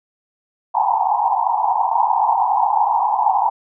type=band-pass noise; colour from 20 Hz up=pink; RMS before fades=-17 dBFS; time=0.74-3.5 s; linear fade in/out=10 ms; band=760 to 980 Hz; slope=96 dB/octave; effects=none